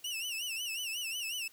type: tone with vibrato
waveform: sawtooth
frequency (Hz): 2794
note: F7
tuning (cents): 0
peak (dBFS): -32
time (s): 0.04-1.48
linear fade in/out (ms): 5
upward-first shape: sine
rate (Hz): 5.5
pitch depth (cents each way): 130
effects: white hiss -61 dBFS RMS until 1.52 s